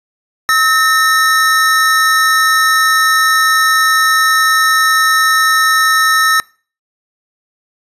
square tone pair together, 1290.7 / 1821 Hz, E6 / A#6, -37 / -41 cents, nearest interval tritone, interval 596 cents, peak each -12 dBFS, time 0.49-6.4 s, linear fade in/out 0 ms, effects noise-tail reverb RT60 0.4 s tail -24 dB re dry + resampled to 32000 Hz

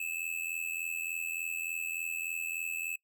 square tone with amplitude modulation, 2607 Hz, E7, 20 cents flat, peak -31 dBFS, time 0-2.96 s, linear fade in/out 5 ms, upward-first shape sine, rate 83.4 Hz, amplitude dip 80%, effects noise-tail reverb RT60 0.1 s tail -22 dB re dry

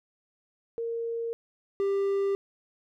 sine / triangle tone pair in turn, 462.4 / 395.5 Hz, A#4 / G4, -14 / +15 cents, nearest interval minor third, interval 271 cents, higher first, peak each -29 / -22 dBFS, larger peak second, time 0.78-1.33 / 1.8-2.35 s, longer neither, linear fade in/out 0 ms, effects none

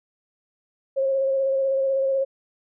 sine tone with vibrato, 539 Hz, C#5, 49 cents flat, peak -19 dBFS, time 0.96-2.25 s, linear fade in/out 20 ms, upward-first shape square, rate 16 Hz, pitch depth 17 cents each way, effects none

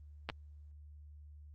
clicks, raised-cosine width 0.3 ms, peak -22 dBFS, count 2, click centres 0.29 / 0.299 s, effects added 74 Hz sine -51 dBFS peak until 1.54 s + Opus 32 kbps

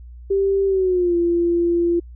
sine tone with pitch glide, 392 to 343.2 Hz, G4 to F4, 0 to -30 cents, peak -15 dBFS, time 0.3-2 s, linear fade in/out 10 ms, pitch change -230 cents, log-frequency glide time 0.66-1.16 s, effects added 60 Hz sine -36 dBFS peak until 2.15 s

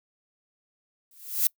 violet noise with exponential growth, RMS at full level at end -19 dBFS, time 1.11-1.47 s, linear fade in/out 2 ms, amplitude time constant 78 ms, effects noise-tail reverb RT60 0.1 s tail -26 dB re dry

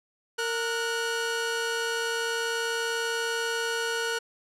sawtooth tone pair together, 460.2 / 1461 Hz, A#4 / F#6, -22 / -22 cents, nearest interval octave + minor sixth, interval 2000 cents, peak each -26 dBFS, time 0.38-4.19 s, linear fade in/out 10 ms, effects low-pass 10000 Hz 12 dB/octave

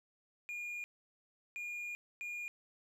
triangle tone bursts at uneven times, 2426 Hz, D#7, 44 cents flat, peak -38 dBFS, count 3, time 0.49-0.84 / 1.56-1.95 / 2.21-2.48 s, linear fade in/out 0 ms, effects none

